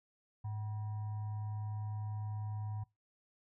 sine tone with frequency modulation, 105.1 Hz, G#2, 21 cents sharp, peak -37 dBFS, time 0.44-2.84 s, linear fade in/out 10 ms, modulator 863 Hz, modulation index 0.25, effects noise-tail reverb RT60 0.2 s tail -22 dB re dry

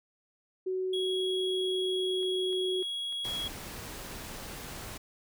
sine tone with pitch glide, 373.6 to 371.2 Hz, F#4 to F#4, +17 to +6 cents, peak -29 dBFS, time 0.66-2.83 s, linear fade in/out 10 ms, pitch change -11 cents, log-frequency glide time 1.14-2.57 s
triangle tone, 3322 Hz, G#7, in tune, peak -31 dBFS, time 0.93-3.48 s, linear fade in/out 5 ms
click train, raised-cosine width 0.3 ms, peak -38 dBFS, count 8, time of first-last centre 2.23-4.32 s, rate 3.35 Hz
pink noise, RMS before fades -42 dBFS, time 3.24-4.98 s, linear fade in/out 10 ms
effects none

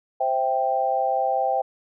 sine chord, C major, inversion none, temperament equal, 523.3 / 659.3 / 784 Hz, C5 / E5 / G5, 0 / 0 / 0 cents, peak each -26 / -26 / -22 dBFS, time 0.2-1.62 s, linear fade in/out 10 ms, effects none

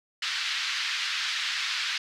white band-pass noise, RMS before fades -30 dBFS, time 0.22-1.98 s, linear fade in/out 5 ms, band 1400 to 4500 Hz, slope 24 dB/octave, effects none

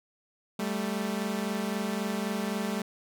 sawtooth tone pair together, 196 / 219.8 Hz, G3 / A3, 0 / -2 cents, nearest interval major second, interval 198 cents, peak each -28 dBFS, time 0.59-2.82 s, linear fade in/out 5 ms, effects none

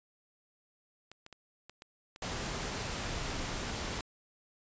clicks, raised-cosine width 0.2 ms, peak -31 dBFS, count 8, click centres 1.116 / 1.264 / 1.327 / 1.696 / 1.821 / 2.161 / 2.33 / 2.462 s
pink noise, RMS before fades -37 dBFS, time 2.22-4.01 s, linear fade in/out 2 ms
effects resampled to 16000 Hz

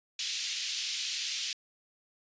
pink band-pass noise, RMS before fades -35 dBFS, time 0.19-1.53 s, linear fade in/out 2 ms, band 2800 to 6400 Hz, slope 24 dB/octave, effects resampled to 16000 Hz

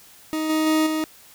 40% pulse tone with level steps, 313.1 Hz, D#4, 11 cents sharp, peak -22 / -18 / -16 / -21 dBFS, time 0.33-1.04 s, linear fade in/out 0 ms, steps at 0.49 / 0.66 / 0.86 s, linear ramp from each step 10 ms, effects white hiss -49 dBFS RMS until 1.34 s

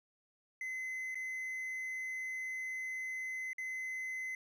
triangle tone with dropouts, 2044 Hz, C7, 41 cents flat, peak -36 dBFS, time 0.61-4.35 s, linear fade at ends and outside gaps 2 ms, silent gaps 1.146-1.154 / 3.532-3.582 s, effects none

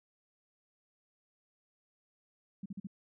sine tone bursts, 196 Hz, G3, in tune, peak -38 dBFS, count 4, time 2.63-2.871 s, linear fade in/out 5 ms, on 28 ms, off 43 ms, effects none

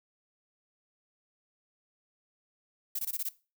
violet noise bursts, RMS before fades -33 dBFS, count 6, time 2.95-3.29 s, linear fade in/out 5 ms, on 40 ms, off 20 ms, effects noise-tail reverb RT60 0.3 s tail -18 dB re dry

